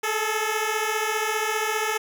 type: beating tone pair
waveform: 10% pulse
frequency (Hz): 425.9 / 440.9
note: G#4 / A4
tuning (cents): +44 / +4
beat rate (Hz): 15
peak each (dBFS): -18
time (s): 0.03-1.98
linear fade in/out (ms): 10
effects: none